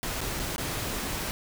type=noise with dropouts; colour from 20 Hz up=pink; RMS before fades=-32 dBFS; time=0.03-1.31 s; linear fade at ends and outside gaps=0 ms; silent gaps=0.207-0.214 / 0.394-0.398 / 0.561-0.581 s; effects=none